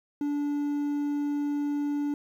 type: tone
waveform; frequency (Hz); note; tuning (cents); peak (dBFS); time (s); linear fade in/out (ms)
triangle; 290; D4; -22; -24; 0.21-2.14; 2
effects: 10-bit